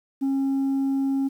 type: tone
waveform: sine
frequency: 271.7 Hz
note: C#4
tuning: 35 cents flat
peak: -18 dBFS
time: 0.21-1.29 s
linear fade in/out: 20 ms
effects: tanh soft clip ceiling -20 dBFS + 9-bit